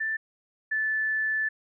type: tone pair in turn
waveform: sine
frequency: 1768 / 1747.7 Hz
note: A6 / A6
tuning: +8 / -12 cents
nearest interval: unison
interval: 20 cents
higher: first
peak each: -26 / -24 dBFS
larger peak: second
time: 0-0.17 / 0.71-1.49 s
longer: second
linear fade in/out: 10 ms
effects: none